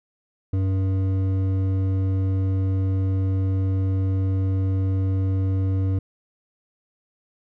sine tone with hard clipping, 95.4 Hz, G2, 47 cents flat, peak -21 dBFS, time 0.53-5.99 s, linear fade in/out 5 ms, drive 9 dB, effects none

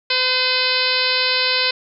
harmonic tone with a mistuned harmonic, 509 Hz, C5, 48 cents flat, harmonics 1 / 2 / 3 / 4 / 5 / 6 / 7 / 8 / 9 / 10, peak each -27 / -28 / -26 / -26 / -23 / -26 / -27 / -22 / -25 / -25 dBFS, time 0.1-1.71 s, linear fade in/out 5 ms, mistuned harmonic 4, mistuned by +17 cents, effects none

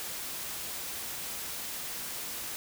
white noise, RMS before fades -38 dBFS, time 0-2.56 s, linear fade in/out 0 ms, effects none

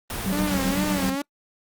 pink noise, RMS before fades -30 dBFS, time 0.1-1.1 s, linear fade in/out 2 ms
sine tone with tremolo, 189.8 Hz, F#3, 44 cents sharp, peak -22 dBFS, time 0.26-1.15 s, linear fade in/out 2 ms, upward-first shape square, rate 7.8 Hz, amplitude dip 60%
sawtooth tone with vibrato, 283.2 Hz, C#4, 37 cents sharp, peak -21 dBFS, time 0.32-1.22 s, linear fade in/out 5 ms, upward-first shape sine, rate 2.3 Hz, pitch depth 110 cents each way
effects noise-tail reverb RT60 0.1 s tail -25 dB re dry + Opus 32 kbps

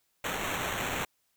white noise with sample-and-hold, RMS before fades -33 dBFS, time 0.24-1.05 s, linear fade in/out 5 ms, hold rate 4900 Hz, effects white hiss -74 dBFS RMS until 1.36 s

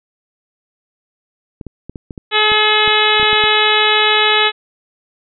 clicks, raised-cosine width 3 ms, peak -16 dBFS, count 12, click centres 1.612 / 1.667 / 1.896 / 1.958 / 2.108 / 2.178 / 2.518 / 2.877 / 3.198 / 3.229 / 3.33 / 3.439 s
harmonic tone, 426.6 Hz, G#4, 46 cents sharp, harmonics 1 / 2 / 3 / 4 / 5 / 6 / 7 / 8 / 9, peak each -19 / -19 / -19 / -19 / -19 / -19 / -19 / -19 / -19 dBFS, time 2.31-4.52 s, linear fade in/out 50 ms
effects none

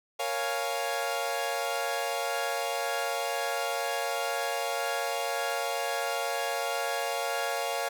sawtooth chord, Bb minor seventh, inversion none, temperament equal, 466.2 / 554.4 / 698.5 / 830.6 Hz, Bb4 / Db5 / F5 / Ab5, 0 / 0 / 0 / 0 cents, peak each -33 / -30 / -29 / -32 dBFS, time 0.19-7.89 s, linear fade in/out 10 ms, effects none

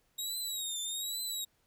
20% pulse tone with vibrato, 3787 Hz, A#7, 27 cents sharp, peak -29 dBFS, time 0.18-1.45 s, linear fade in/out 10 ms, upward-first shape triangle, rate 1.2 Hz, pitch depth 120 cents each way, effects pink hiss -73 dBFS RMS until 1.66 s

